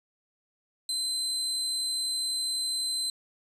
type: tone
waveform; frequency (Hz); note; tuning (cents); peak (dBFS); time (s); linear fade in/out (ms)
30% pulse; 4068; C8; -50; -25; 0.89-3.1; 2
effects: resampled to 32000 Hz